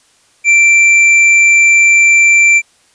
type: tone with tanh clipping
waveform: sine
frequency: 2349 Hz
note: D7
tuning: in tune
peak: -6 dBFS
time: 0.44-2.62 s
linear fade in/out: 50 ms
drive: 9 dB
effects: white hiss -51 dBFS RMS until 2.94 s + resampled to 22050 Hz